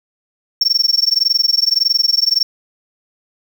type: tone with amplitude modulation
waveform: triangle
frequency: 5460 Hz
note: F8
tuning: 40 cents flat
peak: -6 dBFS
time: 0.61-2.43 s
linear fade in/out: 2 ms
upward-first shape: sine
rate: 21.7 Hz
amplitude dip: 100%
effects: tanh soft clip ceiling -3 dBFS + 7-bit